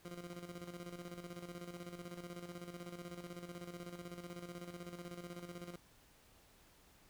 20% pulse tone with tremolo, 174.61 Hz, F3, in tune, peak -40 dBFS, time 0.05-5.76 s, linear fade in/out 2 ms, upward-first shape square, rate 16 Hz, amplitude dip 60%, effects pink hiss -66 dBFS RMS until 7.09 s

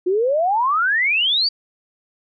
sine exponential sweep, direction up, 349.2 to 4738 Hz, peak -15 dBFS, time 0.06-1.49 s, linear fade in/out 10 ms, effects none

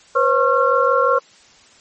sine tone cluster, 494.4 / 540 / 1087 / 1371 Hz, B4 / C#5 / C#6 / F6, +2 / -45 / -34 / -32 cents, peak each -18 dBFS, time 0.15-1.19 s, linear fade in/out 10 ms, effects white hiss -49 dBFS RMS until 1.8 s + MP3 32 kbps

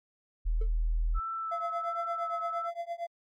sine tone, 40.15 Hz, E1, 45 cents flat, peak -25 dBFS, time 0.45-1.2 s, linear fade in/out 20 ms
triangle tone with exponential decay, 440 Hz, A4, in tune, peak -34 dBFS, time 0.61-0.71 s, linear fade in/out 5 ms, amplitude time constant 21 ms
sine tone with vibrato, 1315 Hz, E6, 5 cents flat, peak -32 dBFS, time 1.14-2.71 s, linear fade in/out 50 ms, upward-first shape sine, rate 1.4 Hz, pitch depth 24 cents each way
triangle tone with tremolo, 684 Hz, F5, 36 cents flat, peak -28 dBFS, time 1.51-3.07 s, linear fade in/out 10 ms, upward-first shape triangle, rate 8.7 Hz, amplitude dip 100%
effects MP3 96 kbps

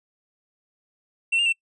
triangle tone with pitch steps, 2706 / 2807 / 2694 Hz, E7 / F7 / E7, +45 / +8 / +37 cents, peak -17 dBFS, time 1.32-1.527 s, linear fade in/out 10 ms, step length 69 ms, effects noise-tail reverb RT60 0.1 s tail -26 dB re dry + resampled to 24000 Hz

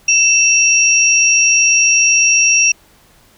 sine tone pair together, 2672 / 5662 Hz, E7 / F8, +23 / +23 cents, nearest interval octave + minor second, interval 1300 cents, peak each -11 dBFS, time 0.08-2.72 s, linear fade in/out 5 ms, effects pink hiss -49 dBFS RMS until 3.37 s

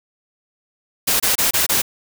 white noise bursts, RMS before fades -17 dBFS, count 5, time 1.07-1.82 s, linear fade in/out 10 ms, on 130 ms, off 25 ms, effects none

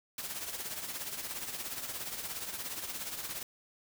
white noise with tremolo, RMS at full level -37 dBFS, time 0.18-3.43 s, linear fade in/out 2 ms, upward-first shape triangle, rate 17 Hz, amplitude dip 65%, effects none

